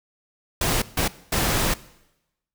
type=noise bursts at uneven times; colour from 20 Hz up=pink; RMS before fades=-22 dBFS; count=3; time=0.61-0.82 / 0.97-1.08 / 1.32-1.74 s; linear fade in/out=5 ms; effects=noise-tail reverb RT60 0.9 s tail -19 dB re dry